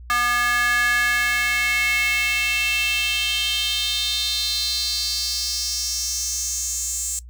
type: tone with high-pass filter sweep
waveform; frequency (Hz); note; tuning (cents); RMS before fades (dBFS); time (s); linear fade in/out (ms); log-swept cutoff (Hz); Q
square; 241.8; B3; -36; -22; 0.1-7.19; 0; 1400 to 7500; 4.9
effects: noise-tail reverb RT60 0.1 s tail -18 dB re dry + added 60 Hz sine -37 dBFS peak until 7.29 s